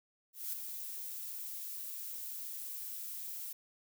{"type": "noise with ADSR envelope", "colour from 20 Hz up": "violet", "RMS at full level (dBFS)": -37, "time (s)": [0.33, 3.53], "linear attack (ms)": 200, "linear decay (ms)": 8, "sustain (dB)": -6, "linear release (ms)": 6, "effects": []}